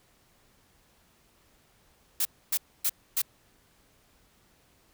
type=noise bursts; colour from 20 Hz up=blue; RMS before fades=-26 dBFS; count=4; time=2.2-3.218 s; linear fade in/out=5 ms; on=52 ms; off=270 ms; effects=pink hiss -64 dBFS RMS until 4.93 s